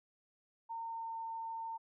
sine tone with pitch glide, 914 to 906.6 Hz, A#5 to A#5, -34 to -48 cents, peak -39 dBFS, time 0.69-1.78 s, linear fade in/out 20 ms, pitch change -14 cents, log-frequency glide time 0.85-1.18 s, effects none

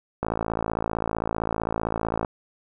click train, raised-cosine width 1 ms, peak -11 dBFS, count 113, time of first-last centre 0.23-2.248 s, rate 55.5 Hz, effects none

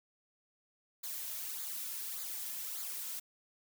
blue noise with flanger, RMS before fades -41 dBFS, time 1.03-3.2 s, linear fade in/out 10 ms, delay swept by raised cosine 0.35 to 2.65 ms, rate 1.7 Hz, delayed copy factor -0.65, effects none

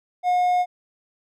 triangle tone, 720 Hz, F#5, 47 cents flat, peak -15 dBFS, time 0.23-0.66 s, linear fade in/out 50 ms, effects none

